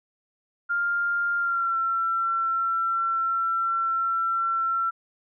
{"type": "tone with pitch glide", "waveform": "sine", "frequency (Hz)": [1400, 1350.7], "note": ["F6", "E6"], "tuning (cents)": [4, 42], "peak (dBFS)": -22, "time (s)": [0.69, 4.91], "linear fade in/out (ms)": 20, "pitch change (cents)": -62, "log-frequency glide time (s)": [1.38, 1.76], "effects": []}